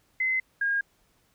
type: tone pair in turn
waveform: sine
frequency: 2051 / 1624.3 Hz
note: C7 / G#6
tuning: -35 / -39 cents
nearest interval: major third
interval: 404 cents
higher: first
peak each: -23 dBFS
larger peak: neither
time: 0.2-0.4 / 0.61-0.81 s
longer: neither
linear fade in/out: 5 ms
effects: pink hiss -67 dBFS RMS until 1.34 s